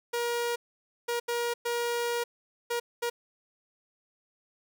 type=tone bursts at uneven times; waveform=sawtooth; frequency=475.2 Hz; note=A#4; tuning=33 cents sharp; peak=-24 dBFS; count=6; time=0.13-0.56 / 1.08-1.2 / 1.28-1.54 / 1.65-2.24 / 2.7-2.8 / 3.02-3.1 s; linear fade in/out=10 ms; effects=none